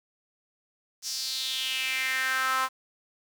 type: tone with high-pass filter sweep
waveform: sawtooth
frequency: 261.6 Hz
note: C4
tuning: in tune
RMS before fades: -29 dBFS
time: 1.02-2.69 s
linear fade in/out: 50 ms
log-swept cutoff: 5700 to 1100 Hz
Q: 4.2
effects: 8-bit